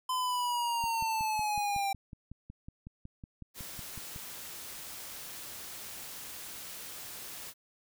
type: linear sweep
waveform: square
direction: down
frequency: 1024 to 784 Hz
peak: -30 dBFS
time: 0.09-1.93 s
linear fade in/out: 5 ms
type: click train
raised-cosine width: 5 ms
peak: -32 dBFS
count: 19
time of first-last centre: 0.84-4.161 s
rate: 5.42 Hz
type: noise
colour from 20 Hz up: white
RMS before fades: -44 dBFS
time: 3.54-7.54 s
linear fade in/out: 50 ms
effects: none